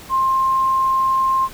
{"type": "tone", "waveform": "sine", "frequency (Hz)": 1058, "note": "C6", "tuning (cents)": 19, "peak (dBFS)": -14, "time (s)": [0.09, 1.49], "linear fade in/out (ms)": 50, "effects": ["pink hiss -39 dBFS RMS until 1.53 s"]}